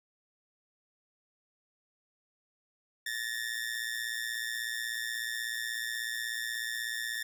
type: ring-modulated tone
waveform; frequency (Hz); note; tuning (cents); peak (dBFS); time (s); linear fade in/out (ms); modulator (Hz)
sawtooth; 1795; A6; +34; -27; 3.06-7.23; 5; 58.2
effects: none